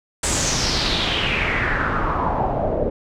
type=noise with low-pass filter sweep; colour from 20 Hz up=pink; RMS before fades=-21 dBFS; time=0.23-2.9 s; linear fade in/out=5 ms; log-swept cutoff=8300 to 500 Hz; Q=4.2; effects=none